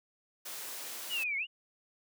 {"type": "noise", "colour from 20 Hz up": "white", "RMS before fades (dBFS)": -42, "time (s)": [0.45, 1.24], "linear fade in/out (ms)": 10}
{"type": "linear two-way sweep", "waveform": "sine", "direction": "down then up", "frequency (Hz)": [2998, 2137, 2986], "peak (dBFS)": -31, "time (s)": [1.09, 1.47], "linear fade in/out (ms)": 50, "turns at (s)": 1.37}
{"effects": ["high-pass 300 Hz 12 dB/octave"]}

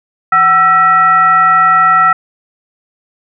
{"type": "tone with frequency modulation", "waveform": "sine", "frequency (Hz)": 1332, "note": "E6", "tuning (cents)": 18, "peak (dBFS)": -5, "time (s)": [0.32, 2.13], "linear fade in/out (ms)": 5, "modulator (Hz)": 584, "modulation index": 0.65, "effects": []}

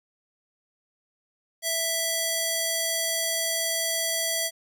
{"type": "tone with band-pass filter", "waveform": "square", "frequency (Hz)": 659.3, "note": "E5", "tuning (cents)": 0, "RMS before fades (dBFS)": -27, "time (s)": [1.62, 4.51], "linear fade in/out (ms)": 50, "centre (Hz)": 10000, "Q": 0.54, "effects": []}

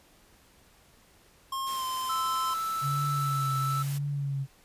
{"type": "tone with pitch glide", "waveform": "square", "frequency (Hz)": [1071, 1035.7], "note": ["C6", "C6"], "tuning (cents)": [40, -18], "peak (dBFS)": -31, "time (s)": [1.52, 2.54], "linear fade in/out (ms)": 5, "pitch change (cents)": -58, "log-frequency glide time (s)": [1.72, 1.85]}
{"type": "noise", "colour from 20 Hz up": "white", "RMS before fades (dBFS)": -42, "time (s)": [1.66, 3.99], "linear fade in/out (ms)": 20}
{"type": "tone", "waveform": "triangle", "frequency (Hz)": 1318.5, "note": "E6", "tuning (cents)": 0, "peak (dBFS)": -27, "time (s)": [2.09, 3.83], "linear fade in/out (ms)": 10}
{"type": "tone with vibrato", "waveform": "sine", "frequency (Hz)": 138.59, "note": "C#3", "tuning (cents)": 0, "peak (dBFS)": -28, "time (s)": [2.81, 4.47], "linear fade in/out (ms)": 50, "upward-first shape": "triangle", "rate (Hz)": 0.99, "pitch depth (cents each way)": 66}
{"effects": ["pink hiss -60 dBFS RMS until 4.64 s", "resampled to 32000 Hz"]}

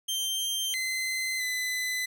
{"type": "tone with pitch steps", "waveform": "sawtooth", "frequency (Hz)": [3151, 2055, 2011], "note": ["G7", "C7", "B6"], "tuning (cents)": [8, -32, 31], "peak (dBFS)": -25, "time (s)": [0.08, 2.06], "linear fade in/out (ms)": 10, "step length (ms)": 660, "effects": []}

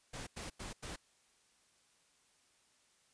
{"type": "noise bursts", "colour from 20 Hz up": "pink", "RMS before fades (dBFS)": -45, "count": 4, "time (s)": [0.13, 0.963], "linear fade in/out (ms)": 10, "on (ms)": 140, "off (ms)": 91, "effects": ["white hiss -71 dBFS RMS until 3.13 s", "resampled to 22050 Hz"]}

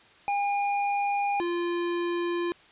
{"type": "tone pair in turn", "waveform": "square", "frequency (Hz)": [809, 346.3], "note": ["G#5", "F4"], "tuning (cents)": [-46, -15], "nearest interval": "octave + minor third", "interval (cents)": 1469, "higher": "first", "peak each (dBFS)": [-25, -27], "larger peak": "first", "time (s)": [[0.28, 1.4], [1.4, 2.52]], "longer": "neither", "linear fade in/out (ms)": 0, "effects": ["white hiss -55 dBFS RMS until 2.71 s", "resampled to 8000 Hz"]}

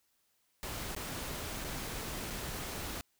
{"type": "noise with dropouts", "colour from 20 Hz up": "pink", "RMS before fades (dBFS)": -40, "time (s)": [0.63, 3.01], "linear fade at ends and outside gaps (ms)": 0, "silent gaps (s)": [[0.95, 0.964], [1.642, 1.646], [2.302, 2.306]], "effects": ["white hiss -75 dBFS RMS until 3.19 s"]}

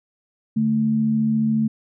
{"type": "tone pair together", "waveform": "sine", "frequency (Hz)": [145.97, 220.3], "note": ["D3", "A3"], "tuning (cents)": [-10, 2], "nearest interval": "perfect fifth", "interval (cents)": 712, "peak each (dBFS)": [-26, -17], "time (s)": [0.56, 1.68], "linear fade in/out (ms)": 10, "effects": []}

